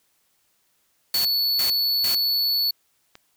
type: noise bursts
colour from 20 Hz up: white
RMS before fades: -29 dBFS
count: 3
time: 1.14-2.15 s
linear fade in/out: 2 ms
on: 110 ms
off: 340 ms
type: tone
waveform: square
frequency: 4435 Hz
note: C#8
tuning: in tune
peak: -20 dBFS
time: 1.14-2.71 s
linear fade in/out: 5 ms
type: click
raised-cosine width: 0.2 ms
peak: -25 dBFS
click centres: 3.154 s
effects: white hiss -67 dBFS RMS until 3.36 s